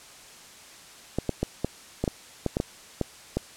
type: clicks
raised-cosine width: 2 ms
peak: -11 dBFS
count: 11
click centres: 1.186 / 1.293 / 1.43 / 1.646 / 2.04 / 2.078 / 2.463 / 2.569 / 2.601 / 3.013 / 3.37 s
effects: white hiss -48 dBFS RMS until 3.56 s + low-pass 9000 Hz 12 dB/octave